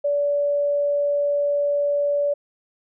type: tone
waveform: sine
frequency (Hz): 576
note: D5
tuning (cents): -34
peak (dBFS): -18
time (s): 0.04-2.34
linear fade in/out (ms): 10
effects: none